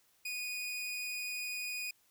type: tone with amplitude modulation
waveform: sawtooth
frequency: 2472 Hz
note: D#7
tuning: 12 cents flat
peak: -32 dBFS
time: 0.25-1.91 s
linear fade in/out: 5 ms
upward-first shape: sine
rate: 197 Hz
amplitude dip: 35%
effects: white hiss -70 dBFS RMS until 2.1 s